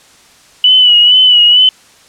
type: tone with vibrato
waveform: sine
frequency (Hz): 2960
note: F#7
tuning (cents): 0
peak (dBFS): -3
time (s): 0.64-1.69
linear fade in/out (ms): 2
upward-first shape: sine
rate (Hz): 2.2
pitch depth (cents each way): 48
effects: white hiss -43 dBFS RMS until 2.08 s + low-pass 8000 Hz 12 dB/octave